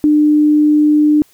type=tone; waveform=sine; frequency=300 Hz; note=D4; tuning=37 cents sharp; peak=-7 dBFS; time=0.04-1.22 s; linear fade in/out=0 ms; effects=white hiss -51 dBFS RMS until 1.33 s